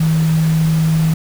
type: tone in noise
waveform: sine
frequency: 160 Hz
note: D#3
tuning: 49 cents sharp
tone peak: -11 dBFS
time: 0-1.14 s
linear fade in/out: 5 ms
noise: pink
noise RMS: -29 dBFS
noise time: 0-1.14 s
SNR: +15 dB
effects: none

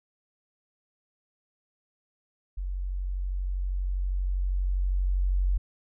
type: tone with level ramp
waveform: sine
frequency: 46.25 Hz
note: F#1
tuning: in tune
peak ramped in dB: -29 to -21 dBFS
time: 2.57-5.58 s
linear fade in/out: 10 ms
effects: none

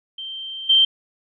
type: tone with level steps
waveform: sine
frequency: 3136 Hz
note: G7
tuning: in tune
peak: -29 / -11 dBFS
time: 0.18-0.85 s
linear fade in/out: 5 ms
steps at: 0.69 s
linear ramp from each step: 10 ms
effects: none

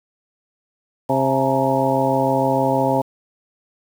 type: harmonic tone with a mistuned harmonic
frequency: 133.6 Hz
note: C3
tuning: 36 cents sharp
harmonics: 1 / 2 / 3 / 4 / 5 / 6 / 7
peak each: -25 / -22 / -26 / -21 / -23 / -23 / -24 dBFS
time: 1.09-3.02 s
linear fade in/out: 10 ms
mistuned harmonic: 6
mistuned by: +99 cents
effects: 7-bit

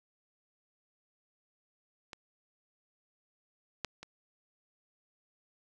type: clicks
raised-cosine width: 0.2 ms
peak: -26 / -16 / -28 dBFS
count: 3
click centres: 2.132 / 3.847 / 4.03 s
effects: none

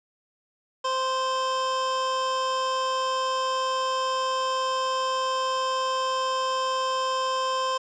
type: tone pair together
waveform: square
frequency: 520.7 / 1043 Hz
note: C5 / C6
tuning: -8 / -6 cents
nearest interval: octave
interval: 1202 cents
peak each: -30 / -26 dBFS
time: 0.84-7.78 s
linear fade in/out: 10 ms
effects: resampled to 16000 Hz + 8-bit

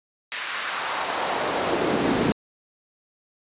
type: noise with high-pass filter sweep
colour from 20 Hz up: brown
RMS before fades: -25 dBFS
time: 0.32-2.32 s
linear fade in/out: 0 ms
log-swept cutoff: 2000 to 220 Hz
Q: 1.3
effects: resampled to 8000 Hz

